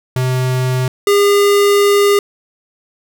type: tone pair in turn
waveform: square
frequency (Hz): 128.2 / 405.3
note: C3 / G#4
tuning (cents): -35 / -42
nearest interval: octave + minor sixth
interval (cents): 1993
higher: second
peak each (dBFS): -14 / -9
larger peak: second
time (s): 0.16-0.88 / 1.07-2.19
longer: second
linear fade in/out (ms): 2
effects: none